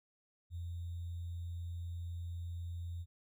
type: tone with sample-and-hold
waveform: sine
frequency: 86 Hz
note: F2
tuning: 26 cents flat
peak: -39 dBFS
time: 0.5-3.06 s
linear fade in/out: 50 ms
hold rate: 3675 Hz
effects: none